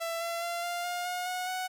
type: tone with pitch steps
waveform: sawtooth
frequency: 667 / 677.1 / 687.3 / 697.7 / 708.3 / 719 / 729.9 / 740.9 Hz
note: E5 / E5 / F5 / F5 / F5 / F#5 / F#5 / F#5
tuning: +20 / +46 / -28 / -2 / +24 / -50 / -24 / +2 cents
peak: -28 dBFS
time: 0-1.68 s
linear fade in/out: 20 ms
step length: 210 ms
effects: none